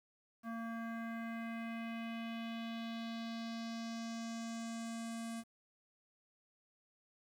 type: tone with low-pass filter sweep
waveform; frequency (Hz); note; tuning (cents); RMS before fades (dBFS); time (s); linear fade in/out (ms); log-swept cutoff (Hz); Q
square; 228.9; A#3; -31; -43; 0.43-5.44; 50; 1400 to 10000; 2.5
effects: 11-bit